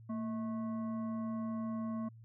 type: tone with frequency modulation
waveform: sine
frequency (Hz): 225.7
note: A3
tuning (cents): +44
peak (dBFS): -35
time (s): 0.09-2.09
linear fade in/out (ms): 10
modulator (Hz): 867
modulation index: 0.44
effects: added 113 Hz sine -52 dBFS peak until 2.24 s